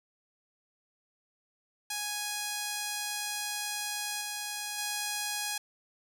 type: tone with level steps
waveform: 5% pulse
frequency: 830.6 Hz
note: G#5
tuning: in tune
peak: -21 / -23 / -20 dBFS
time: 1.9-5.58 s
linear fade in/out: 5 ms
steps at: 4.21 / 4.78 s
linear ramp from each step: 5 ms
effects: none